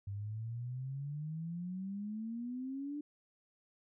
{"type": "exponential sweep", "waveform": "sine", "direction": "up", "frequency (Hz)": [98, 297.8], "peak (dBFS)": -38, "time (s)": [0.07, 3.01], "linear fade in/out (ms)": 5, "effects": []}